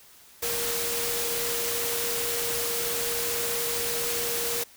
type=tone in noise; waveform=sine; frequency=471 Hz; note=A#4; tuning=18 cents sharp; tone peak=-33 dBFS; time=0.42-4.64 s; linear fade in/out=10 ms; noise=white; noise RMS=-29 dBFS; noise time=0.42-4.64 s; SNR=-7 dB; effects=white hiss -53 dBFS RMS until 4.76 s